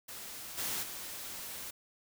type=noise with level steps; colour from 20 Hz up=white; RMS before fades=-45 / -36 / -43 dBFS; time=0.08-1.71 s; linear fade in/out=10 ms; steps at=0.57 / 0.82 s; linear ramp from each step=20 ms; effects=none